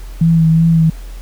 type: tone with vibrato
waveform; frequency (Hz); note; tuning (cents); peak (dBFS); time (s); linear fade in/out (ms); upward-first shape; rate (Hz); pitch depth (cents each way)
sine; 163.4; E3; -15; -7; 0.21-0.9; 5; sine; 2.7; 26
effects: added 42 Hz sine -26 dBFS peak until 1.21 s + pink hiss -42 dBFS RMS until 1.21 s